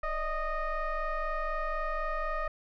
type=tone with frequency modulation; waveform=sine; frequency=632 Hz; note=D#5; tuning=27 cents sharp; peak=-28 dBFS; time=0.03-2.48 s; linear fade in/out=5 ms; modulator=610 Hz; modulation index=1.7; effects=tanh soft clip ceiling -26 dBFS